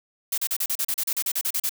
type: noise bursts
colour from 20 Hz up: blue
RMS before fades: -25 dBFS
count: 15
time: 0.32-1.694 s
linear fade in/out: 5 ms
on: 58 ms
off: 36 ms
effects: none